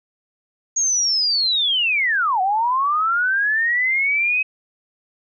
sine linear two-way sweep, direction down then up, 6645 to 729 to 2553 Hz, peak -16 dBFS, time 0.76-4.43 s, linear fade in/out 10 ms, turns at 2.41 s, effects none

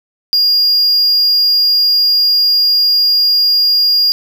triangle tone, 4831 Hz, D8, 48 cents sharp, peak -7 dBFS, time 0.33-4.12 s, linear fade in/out 0 ms, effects none

